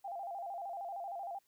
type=tone with vibrato; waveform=sine; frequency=740 Hz; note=F#5; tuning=in tune; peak=-39 dBFS; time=0.04-1.39 s; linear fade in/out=10 ms; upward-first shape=square; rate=13 Hz; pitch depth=120 cents each way; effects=white hiss -75 dBFS RMS until 1.47 s